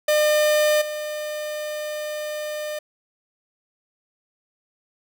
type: tone with level steps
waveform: 45% pulse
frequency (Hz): 604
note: D5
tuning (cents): +48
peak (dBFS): -16 / -27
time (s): 0.08-2.79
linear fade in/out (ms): 5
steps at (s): 0.81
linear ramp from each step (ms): 10
effects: none

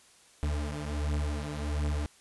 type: beating tone pair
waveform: 40% pulse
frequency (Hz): 73.42 / 74.82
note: D2 / D2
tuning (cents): 0 / +33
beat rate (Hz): 1.4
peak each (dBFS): -31 / -33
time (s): 0.43-2.06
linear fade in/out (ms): 0
effects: white hiss -59 dBFS RMS until 2.2 s + resampled to 24000 Hz

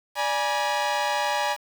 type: chord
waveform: sawtooth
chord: G# diminished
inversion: second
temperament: equal with one note detuned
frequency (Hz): 587.3 / 830.6 / 963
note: D5 / G#5 / B5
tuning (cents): 0 / 0 / -44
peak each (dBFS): -25 / -22 / -24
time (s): 0.15-1.57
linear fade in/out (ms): 50
effects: low-pass 6000 Hz 12 dB/octave + 7-bit

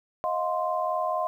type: tone cluster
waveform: sine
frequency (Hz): 629 / 713 / 1044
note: D#5 / F5 / C6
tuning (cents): +19 / +36 / -4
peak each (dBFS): -29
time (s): 0.24-1.27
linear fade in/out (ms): 0
effects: 10-bit

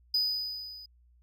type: tone with level ramp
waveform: triangle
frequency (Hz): 4978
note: D#8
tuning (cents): 0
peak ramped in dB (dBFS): -22 to -44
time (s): 0.14-0.86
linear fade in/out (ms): 5
effects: added 60 Hz sine -59 dBFS peak until 1.22 s

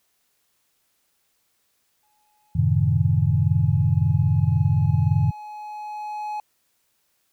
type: tone with exponential growth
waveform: triangle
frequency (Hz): 844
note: G#5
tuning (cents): +28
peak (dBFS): -24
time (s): 2.03-6.4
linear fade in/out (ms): 2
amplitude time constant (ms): 950
type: chord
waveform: sine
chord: F# diminished seventh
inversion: none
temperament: equal with one note detuned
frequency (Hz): 92.5 / 110 / 133.79 / 155.56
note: F#2 / A2 / C3 / Eb3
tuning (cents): 0 / 0 / +39 / 0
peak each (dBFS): -22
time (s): 2.55-5.31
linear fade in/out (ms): 10
effects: white hiss -69 dBFS RMS until 7.32 s

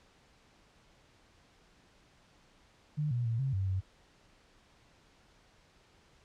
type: tone with pitch steps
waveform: sine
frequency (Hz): 150.1 / 120.9 / 114.6 / 134.6 / 96.1 / 94.3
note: D3 / B2 / A#2 / C3 / G2 / F#2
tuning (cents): +38 / -36 / -29 / +49 / -34 / +33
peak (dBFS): -29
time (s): 2.97-3.81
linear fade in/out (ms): 20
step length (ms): 140
effects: pink hiss -64 dBFS RMS until 6.24 s + low-pass 6000 Hz 12 dB/octave

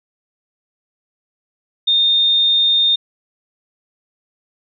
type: tone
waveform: sine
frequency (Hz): 3650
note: A#7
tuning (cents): -37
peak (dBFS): -11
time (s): 1.87-2.96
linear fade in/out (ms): 10
effects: none

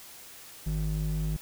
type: ring-modulated tone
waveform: triangle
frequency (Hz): 103.83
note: G#2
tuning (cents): 0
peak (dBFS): -22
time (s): 0.66-1.37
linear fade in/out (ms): 10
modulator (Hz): 52.4
effects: white hiss -48 dBFS RMS until 1.41 s

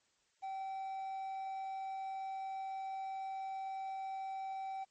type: tone with quantisation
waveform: triangle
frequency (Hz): 771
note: G5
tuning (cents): -29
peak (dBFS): -37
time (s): 0.42-4.85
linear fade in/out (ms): 20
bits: 11
effects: white hiss -75 dBFS RMS until 4.9 s + MP3 32 kbps

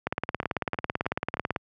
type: two click trains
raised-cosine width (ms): 0.5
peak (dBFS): -21 / -11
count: 4 / 28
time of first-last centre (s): 0.43-1.37 / 0.07-1.562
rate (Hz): 3.19 / 18.1
effects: high-pass 80 Hz 12 dB/octave

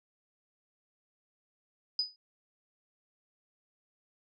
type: tone with exponential decay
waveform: sine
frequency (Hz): 4978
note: D#8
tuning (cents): 0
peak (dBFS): -24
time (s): 1.99-2.16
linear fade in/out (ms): 2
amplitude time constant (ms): 35
effects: none

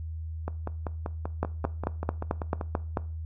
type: two click trains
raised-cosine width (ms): 1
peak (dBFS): -12 / -18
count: 8 / 12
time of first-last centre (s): 1.43-2.972 / 0.48-2.612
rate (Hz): 4.54 / 5.16
effects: noise-tail reverb RT60 0.4 s tail -19 dB re dry + added 80 Hz sine -33 dBFS peak until 3.25 s

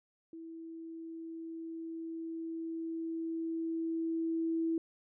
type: tone with level ramp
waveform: sine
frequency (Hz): 327.7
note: E4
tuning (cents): -10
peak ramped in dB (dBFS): -44 to -29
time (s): 0.33-4.78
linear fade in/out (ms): 2
effects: none

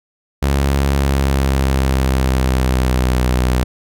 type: tone with pitch glide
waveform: sawtooth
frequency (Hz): 69.1 to 62.64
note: C#2 to B1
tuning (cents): -5 to +25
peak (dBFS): -9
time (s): 0.42-3.64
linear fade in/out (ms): 10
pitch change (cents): -170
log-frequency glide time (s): 0.92-3.21
effects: none

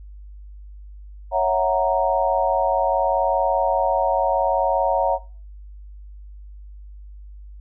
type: chord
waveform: sine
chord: F# dominant seventh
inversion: second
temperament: equal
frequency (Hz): 554.4 / 659.3 / 740 / 932.3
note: C#5 / E5 / F#5 / A#5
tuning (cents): 0 / 0 / 0 / 0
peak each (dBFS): -22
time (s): 1.31-5.19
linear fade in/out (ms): 50
effects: noise-tail reverb RT60 0.4 s tail -21 dB re dry + added 50 Hz sine -37 dBFS peak until 7.6 s

